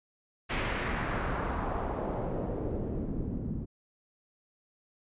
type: noise with low-pass filter sweep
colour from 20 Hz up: pink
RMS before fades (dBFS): -33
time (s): 0.49-3.66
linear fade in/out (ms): 20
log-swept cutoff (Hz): 2700 to 210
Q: 1.5
effects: resampled to 8000 Hz